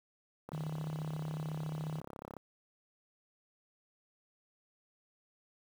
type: click train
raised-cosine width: 1 ms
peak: -30 dBFS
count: 65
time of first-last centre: 0.49-2.367 s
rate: 34.1 Hz
type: tone with tremolo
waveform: sine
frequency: 155.4 Hz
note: D#3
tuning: 2 cents flat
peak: -35 dBFS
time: 0.53-2 s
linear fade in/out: 2 ms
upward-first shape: square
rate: 15 Hz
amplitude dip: 25%
effects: high-pass 80 Hz 12 dB/octave + 9-bit